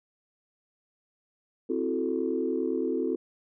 sine chord, F# half-diminished seventh, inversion second, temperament equal, 261.6 / 329.6 / 370 / 440 Hz, C4 / E4 / F#4 / A4, 0 / 0 / 0 / 0 cents, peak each -31 dBFS, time 1.69-3.16 s, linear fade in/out 10 ms, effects tanh soft clip ceiling -15 dBFS

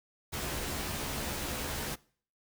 pink noise with comb filter, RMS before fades -36 dBFS, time 0.32-1.96 s, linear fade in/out 20 ms, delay 14 ms, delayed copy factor +0.65, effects noise-tail reverb RT60 0.5 s tail -23 dB re dry

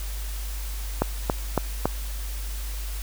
click train, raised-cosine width 1 ms, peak -6 dBFS, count 4, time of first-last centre 1.02-1.856 s, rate 3.59 Hz, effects added 50 Hz sine -29 dBFS peak until 3.02 s + white hiss -40 dBFS RMS until 3.02 s

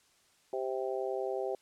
harmonic tone, 130.81 Hz, C3, in tune, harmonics 3 / 4 / 5 / 6, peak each -35 / -37 / -39 / -41 dBFS, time 0.53-1.55 s, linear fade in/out 2 ms, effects white hiss -67 dBFS RMS until 1.61 s + low-pass 9000 Hz 12 dB/octave

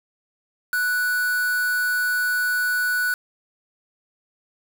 triangle tone with quantisation, 1480 Hz, F#6, in tune, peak -18 dBFS, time 0.73-3.14 s, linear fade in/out 2 ms, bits 5, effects none

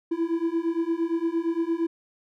triangle beating tone pair, 328.1 / 336.8 Hz, E4 / E4, -8 / +37 cents, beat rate 8.7 Hz, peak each -25 / -24 dBFS, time 0.11-1.87 s, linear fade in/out 10 ms, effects none

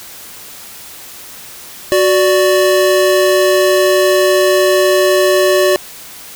square tone pair together, 370 / 585.9 Hz, F#4 / D5, 0 / -4 cents, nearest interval minor sixth, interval 796 cents, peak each -12 dBFS, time 1.92-5.76 s, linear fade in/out 0 ms, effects white hiss -33 dBFS RMS until 6.35 s

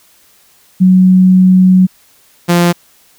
sine / sawtooth tone pair in turn, 185.3 / 173.54 Hz, F#3 / F3, +3 / -11 cents, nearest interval minor second, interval 114 cents, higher first, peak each -3 dBFS, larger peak neither, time 0.8-1.87 / 2.48-2.73 s, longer first, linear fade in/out 20 ms, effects white hiss -48 dBFS RMS until 3.18 s

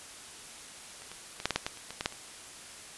clicks, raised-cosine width 0.2 ms, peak -30 / -26 / -21 / -9 / -11 / -9 / -14 / -29 / -22 / -15 / -10 / -28 dBFS, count 12, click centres 1.02 / 1.116 / 1.401 / 1.456 / 1.507 / 1.56 / 1.665 / 1.773 / 1.906 / 2.009 / 2.059 / 2.124 s, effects white hiss -47 dBFS RMS until 2.97 s + resampled to 24000 Hz

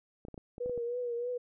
clicks, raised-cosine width 2 ms, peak -31 dBFS, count 8, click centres 0.251 / 0.284 / 0.343 / 0.378 / 0.581 / 0.66 / 0.696 / 0.777 s
sine tone with vibrato, 482.6 Hz, B4, 40 cents flat, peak -32 dBFS, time 0.6-1.38 s, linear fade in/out 10 ms, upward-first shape triangle, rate 3.2 Hz, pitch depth 57 cents each way
effects none

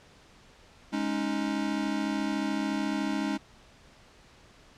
square chord, Ab suspended fourth, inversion none, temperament equal, 207.7 / 277.2 / 311.1 Hz, Ab3 / Db4 / Eb4, 0 / 0 / 0 cents, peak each -33 dBFS, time 0.92-3.38 s, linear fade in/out 20 ms, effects pink hiss -56 dBFS RMS until 4.77 s + low-pass 6000 Hz 12 dB/octave

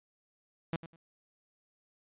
sawtooth tone with echo, 164.81 Hz, E3, in tune, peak -27 dBFS, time 0.73-0.76 s, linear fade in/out 0 ms, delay 100 ms, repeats 2, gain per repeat -14 dB, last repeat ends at 0.96 s, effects resampled to 8000 Hz

